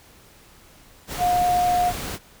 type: tone in noise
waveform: sine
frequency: 715 Hz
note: F5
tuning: 41 cents sharp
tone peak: -17 dBFS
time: 1.18-1.93 s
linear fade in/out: 50 ms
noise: pink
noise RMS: -31 dBFS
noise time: 1.07-2.19 s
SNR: +11 dB
effects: pink hiss -51 dBFS RMS until 2.4 s